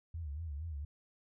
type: tone with vibrato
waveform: sine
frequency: 77 Hz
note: D#2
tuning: 17 cents flat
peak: -38 dBFS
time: 0.14-0.85 s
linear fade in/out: 5 ms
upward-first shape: sine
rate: 4.3 Hz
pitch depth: 160 cents each way
effects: none